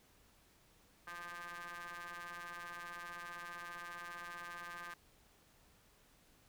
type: ring-modulated tone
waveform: sawtooth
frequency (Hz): 174.7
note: F3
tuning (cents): +1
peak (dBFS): -39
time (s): 1.07-4.94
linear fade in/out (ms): 5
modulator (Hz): 1390
effects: pink hiss -68 dBFS RMS until 6.48 s